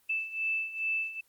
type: beating tone pair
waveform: sine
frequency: 2636 / 2638.4 Hz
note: E7 / E7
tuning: -1 / +1 cents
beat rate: 2.4 Hz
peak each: -35 / -31 dBFS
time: 0.09-1.21 s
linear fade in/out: 10 ms
effects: white hiss -67 dBFS RMS until 1.28 s + Opus 24 kbps